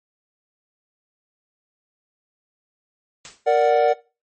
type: noise with exponential decay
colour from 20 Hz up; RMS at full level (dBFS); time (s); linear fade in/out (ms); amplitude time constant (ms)
white; -34; 3.25-3.48; 0; 49
type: chord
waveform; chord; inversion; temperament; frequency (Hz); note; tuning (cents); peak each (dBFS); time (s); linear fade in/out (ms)
triangle; Bb augmented; none; equal; 466.2 / 587.3 / 740; Bb4 / D5 / F#5; 0 / 0 / 0; -16; 3.46-3.94; 20
effects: noise-tail reverb RT60 0.3 s tail -20 dB re dry + MP3 32 kbps